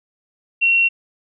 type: tone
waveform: sine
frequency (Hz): 2732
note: F7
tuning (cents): -39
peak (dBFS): -12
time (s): 0.61-0.89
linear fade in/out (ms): 20
effects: none